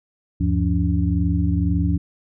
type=tone cluster; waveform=sine; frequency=77.8 / 99.8 / 173.6 / 285.3 Hz; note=D#2 / G2 / F3 / C#4; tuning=0 / +32 / -10 / +50 cents; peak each=-20 / -24 / -22 / -25 dBFS; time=0.4-1.98 s; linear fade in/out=10 ms; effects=none